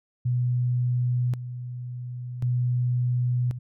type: tone with tremolo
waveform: sine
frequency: 123.47 Hz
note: B2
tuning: in tune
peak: -21 dBFS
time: 0.25-3.59 s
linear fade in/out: 10 ms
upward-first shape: square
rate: 0.46 Hz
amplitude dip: 70%
effects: none